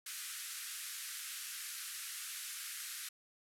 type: band-pass noise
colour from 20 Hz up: white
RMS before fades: -45 dBFS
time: 0.06-3.09 s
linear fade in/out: 5 ms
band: 1300 to 13000 Hz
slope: 48 dB/octave
effects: none